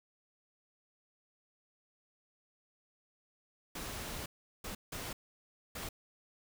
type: noise bursts at uneven times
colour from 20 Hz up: pink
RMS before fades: -42 dBFS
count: 4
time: 3.75-4.26 / 4.64-4.75 / 4.92-5.13 / 5.75-5.89 s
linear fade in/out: 5 ms
effects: none